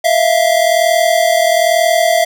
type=tone pair together; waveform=square; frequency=647.9 / 689 Hz; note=E5 / F5; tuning=-30 / -24 cents; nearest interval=minor second; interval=106 cents; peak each=-13 dBFS; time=0.04-2.25 s; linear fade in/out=10 ms; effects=none